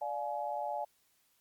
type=chord; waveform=sine; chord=D diminished; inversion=none; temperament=just; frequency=587.3 / 704.8 / 845.8 Hz; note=D5 / F5 / Ab5; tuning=0 / +16 / +31 cents; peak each=-39 / -39 / -37 dBFS; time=0.01-0.85 s; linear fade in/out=10 ms; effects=white hiss -72 dBFS RMS until 1.4 s + Opus 48 kbps